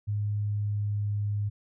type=tone with pitch glide; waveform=sine; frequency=103.83 to 103.17 Hz; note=G#2 to G#2; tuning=0 to -11 cents; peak=-26 dBFS; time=0.07-1.5 s; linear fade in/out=20 ms; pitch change=-11 cents; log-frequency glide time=0.34-1.09 s; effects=none